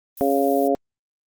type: noise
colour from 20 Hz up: violet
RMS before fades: -37 dBFS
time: 0.17-0.68 s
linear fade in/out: 5 ms
type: harmonic tone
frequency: 138.59 Hz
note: C#3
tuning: in tune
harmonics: 2 / 3 / 4 / 5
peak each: -22 / -22 / -22 / -22 dBFS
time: 0.21-0.75 s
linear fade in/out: 0 ms
effects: Opus 32 kbps